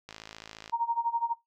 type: click train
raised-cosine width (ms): 0.2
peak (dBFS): -25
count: 34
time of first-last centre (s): 0.09-0.697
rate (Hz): 54.4
type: tone with tremolo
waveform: sine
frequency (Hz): 932.3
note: A#5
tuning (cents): 0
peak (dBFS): -23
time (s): 0.72-1.34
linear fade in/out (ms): 20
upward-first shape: sine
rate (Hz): 12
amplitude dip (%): 90
effects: noise-tail reverb RT60 0.2 s tail -21 dB re dry